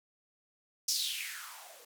violet noise with band-pass filter sweep, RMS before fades -38 dBFS, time 0.88-1.85 s, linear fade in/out 5 ms, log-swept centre 5600 to 450 Hz, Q 5.3, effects none

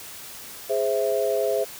sine chord, Ab augmented, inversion none, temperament equal, 415.3 / 523.3 / 659.3 Hz, Ab4 / C5 / E5, 0 / 0 / 0 cents, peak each -25 dBFS, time 0.69-1.65 s, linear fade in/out 20 ms, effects white hiss -40 dBFS RMS until 1.79 s

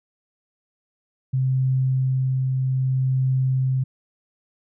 sine tone with tremolo, 130.81 Hz, C3, in tune, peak -17 dBFS, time 1.33-3.84 s, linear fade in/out 10 ms, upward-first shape triangle, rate 0.63 Hz, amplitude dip 25%, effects none

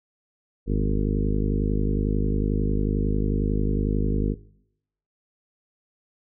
harmonic tone with a mistuned harmonic, 51.1 Hz, G#1, 27 cents flat, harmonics 1 / 2 / 3 / 4 / 5 / 6 / 7 / 8 / 9, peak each -22 / -30 / -29 / -30 / -30 / -35 / -34 / -37 / -35 dBFS, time 0.66-4.36 s, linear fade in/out 50 ms, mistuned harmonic 1, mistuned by -96 cents, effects noise-tail reverb RT60 0.8 s tail -21 dB re dry

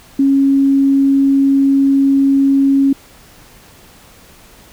sine tone, 274.4 Hz, C#4, 17 cents flat, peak -8 dBFS, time 0.19-2.93 s, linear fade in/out 5 ms, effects pink hiss -43 dBFS RMS until 4.72 s

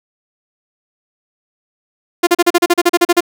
sawtooth tone bursts, 348.6 Hz, F4, 3 cents flat, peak -3 dBFS, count 13, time 2.23-3.207 s, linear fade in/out 10 ms, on 41 ms, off 37 ms, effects none

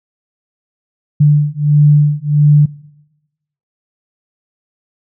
sine beating tone pair, 147 / 148.5 Hz, D3 / D3, +2 / +20 cents, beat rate 1.5 Hz, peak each -10 dBFS, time 1.2-2.66 s, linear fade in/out 10 ms, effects noise-tail reverb RT60 1.0 s tail -22 dB re dry

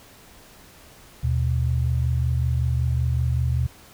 sine tone pair together, 77.61 / 122.9 Hz, D#2 / B2, -4 / -8 cents, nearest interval minor sixth, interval 796 cents, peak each -22 dBFS, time 1.23-3.67 s, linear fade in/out 10 ms, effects pink hiss -49 dBFS RMS until 3.93 s

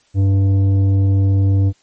sine tone with tanh clipping, 97.6 Hz, G2, 7 cents flat, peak -12 dBFS, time 0.14-1.73 s, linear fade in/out 50 ms, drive 9 dB, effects white hiss -57 dBFS RMS until 1.82 s + MP3 32 kbps

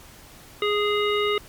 harmonic tone with a mistuned harmonic, 415.3 Hz, G#4, in tune, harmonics 1 / 3 / 5 / 7 / 9, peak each -22 / -27 / -29 / -30 / -32 dBFS, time 0.62-1.38 s, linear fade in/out 2 ms, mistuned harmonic 7, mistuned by -21 cents, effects pink hiss -47 dBFS RMS until 1.48 s + MP3 96 kbps

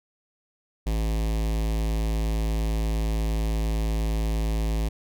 square tone with notch filter, 54.3 Hz, A1, 22 cents flat, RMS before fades -25 dBFS, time 0.86-4.89 s, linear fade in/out 10 ms, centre 1400 Hz, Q 1.5, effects none

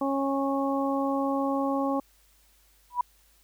harmonic tone, 274.6 Hz, C#4, 16 cents flat, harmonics 1 / 2 / 3 / 4, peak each -27 / -30 / -32 / -33 dBFS, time 0.01-2 s, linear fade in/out 5 ms
sine tone with exponential growth, 979 Hz, B5, 15 cents flat, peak -18 dBFS, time 2.9-3.01 s, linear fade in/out 5 ms, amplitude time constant 23 ms
effects added 50 Hz sine -63 dBFS peak until 3.43 s + white hiss -63 dBFS RMS until 3.43 s

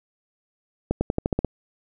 accelerating click train, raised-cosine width 2 ms, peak -8 dBFS, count 8, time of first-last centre 0.91-1.447 s, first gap 100 ms, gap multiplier 0.91, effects none

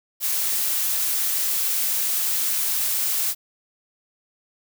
blue noise, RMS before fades -23 dBFS, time 0.2-3.35 s, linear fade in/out 50 ms, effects none

